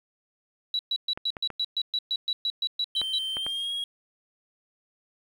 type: tone bursts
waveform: sine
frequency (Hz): 3917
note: B7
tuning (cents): -15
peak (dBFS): -24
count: 15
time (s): 0.74-3.185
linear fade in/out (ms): 2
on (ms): 51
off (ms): 120
type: clicks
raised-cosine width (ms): 0.5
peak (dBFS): -21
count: 6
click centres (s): 1.175 / 1.368 / 1.503 / 3.016 / 3.369 / 3.465
type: tone with pitch glide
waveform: triangle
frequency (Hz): 3119 to 3295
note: G7 to G#7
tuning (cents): -9 to -14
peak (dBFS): -27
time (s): 2.95-3.84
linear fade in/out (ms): 2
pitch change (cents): +95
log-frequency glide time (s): 3.33-3.73
effects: 9-bit